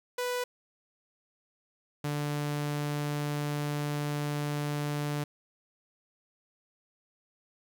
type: tone pair in turn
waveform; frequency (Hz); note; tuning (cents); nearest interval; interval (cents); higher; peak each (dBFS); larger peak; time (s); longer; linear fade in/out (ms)
sawtooth; 493.9 / 146.84; B4 / D3; 0 / 0; octave + major sixth; 2100; first; -26; neither; 0.18-0.44 / 2.04-5.24; second; 5
effects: 11-bit